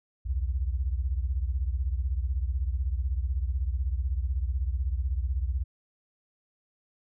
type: beating tone pair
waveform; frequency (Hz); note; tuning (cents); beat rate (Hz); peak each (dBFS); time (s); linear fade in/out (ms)
sine; 61.3 / 77.3; B1 / D#2; -12 / -11; 16; -27 / -31; 0.25-5.64; 20
effects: none